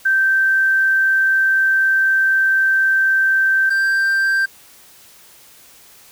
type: tone pair in turn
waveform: sine / triangle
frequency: 1559 / 1574.4 Hz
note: G6 / G6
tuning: -10 / +7 cents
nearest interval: unison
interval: 17 cents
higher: second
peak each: -12 dBFS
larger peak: neither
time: 0.05-3.7 / 3.7-4.46 s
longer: first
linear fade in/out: 10 ms
effects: white hiss -46 dBFS RMS until 6.11 s